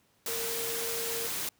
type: tone in noise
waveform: sine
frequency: 460.5 Hz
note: A#4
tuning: 21 cents flat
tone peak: -37 dBFS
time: 0.28-1.27 s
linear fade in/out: 2 ms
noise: white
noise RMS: -34 dBFS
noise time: 0.26-1.49 s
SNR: -6 dB
effects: pink hiss -68 dBFS RMS until 1.59 s + high-pass 80 Hz 12 dB/octave